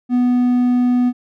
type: tone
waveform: triangle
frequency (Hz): 246.9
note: B3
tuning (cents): 0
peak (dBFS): -10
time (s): 0.09-1.13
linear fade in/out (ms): 50
effects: none